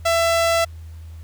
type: tone with notch filter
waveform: sawtooth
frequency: 668 Hz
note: E5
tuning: 23 cents sharp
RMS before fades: -18 dBFS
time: 0.05-0.65 s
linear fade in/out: 10 ms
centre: 12000 Hz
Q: 1.8
effects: added 81 Hz sine -34 dBFS peak until 1.23 s + pink hiss -55 dBFS RMS until 1.23 s